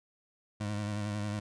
25% pulse tone with vibrato, 104.1 Hz, G#2, 5 cents sharp, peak -29 dBFS, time 0.6-1.4 s, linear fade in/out 10 ms, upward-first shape sine, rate 11 Hz, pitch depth 39 cents each way, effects resampled to 22050 Hz

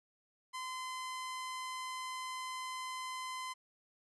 sawtooth tone, 1028 Hz, C6, 31 cents flat, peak -36 dBFS, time 0.53-3.54 s, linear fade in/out 20 ms, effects resampled to 24000 Hz

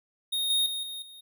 square tone with level steps, 3712 Hz, A#7, 8 cents flat, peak -27 / -23 / -31 / -36 / -46 dBFS, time 0.32-1.21 s, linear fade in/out 10 ms, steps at 0.5 / 0.66 / 0.83 / 1.02 s, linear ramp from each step 2 ms, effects none

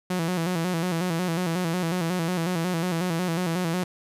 sawtooth tone with vibrato, 173.3 Hz, F3, 13 cents flat, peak -20 dBFS, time 0.1-3.84 s, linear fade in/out 5 ms, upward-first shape square, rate 5.5 Hz, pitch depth 87 cents each way, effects resampled to 32000 Hz

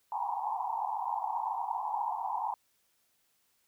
pink band-pass noise, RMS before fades -34 dBFS, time 0.12-2.54 s, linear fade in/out 2 ms, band 770 to 1000 Hz, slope 96 dB/octave, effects white hiss -73 dBFS RMS until 3.67 s

